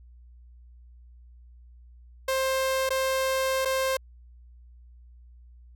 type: tone with dropouts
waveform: sawtooth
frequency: 528 Hz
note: C5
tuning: 16 cents sharp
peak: -20 dBFS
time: 2.28-3.97 s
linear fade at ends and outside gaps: 5 ms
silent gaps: 2.892-2.904 / 3.65-3.655 s
effects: added 60 Hz sine -48 dBFS peak until 5.75 s